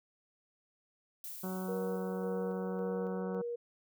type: noise with exponential decay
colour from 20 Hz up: violet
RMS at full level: -43 dBFS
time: 1.24-3.22 s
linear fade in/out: 1 ms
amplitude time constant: 430 ms
type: harmonic tone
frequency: 186.3 Hz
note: F#3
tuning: 12 cents sharp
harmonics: 1 / 2 / 3 / 4 / 5 / 6 / 7 / 8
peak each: -37 / -43 / -47 / -49 / -51 / -53 / -54 / -55 dBFS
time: 1.43-3.42 s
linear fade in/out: 10 ms
type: tone with tremolo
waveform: sine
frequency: 475.1 Hz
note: A#4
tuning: 33 cents sharp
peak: -35 dBFS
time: 1.68-3.56 s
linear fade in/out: 10 ms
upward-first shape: square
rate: 1.8 Hz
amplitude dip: 35%
effects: none